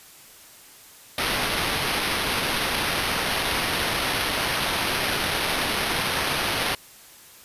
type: noise with sample-and-hold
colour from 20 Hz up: blue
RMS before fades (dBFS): -25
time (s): 1.18-6.75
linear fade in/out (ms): 2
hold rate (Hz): 7350
effects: white hiss -48 dBFS RMS until 7.44 s + resampled to 32000 Hz